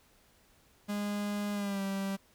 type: tone with pitch glide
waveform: 45% pulse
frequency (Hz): 205.5 to 195.32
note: G#3 to G3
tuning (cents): -18 to -6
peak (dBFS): -32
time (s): 0.88-2.17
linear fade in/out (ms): 20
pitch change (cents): -88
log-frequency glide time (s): 1.53-1.82
effects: pink hiss -65 dBFS RMS until 2.34 s